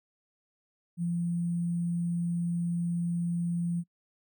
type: tone with sample-and-hold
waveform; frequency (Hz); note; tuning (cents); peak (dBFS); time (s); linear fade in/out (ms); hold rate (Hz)
sine; 171.8; F3; -28; -27; 0.97-3.84; 50; 8820
effects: noise-tail reverb RT60 0.1 s tail -26 dB re dry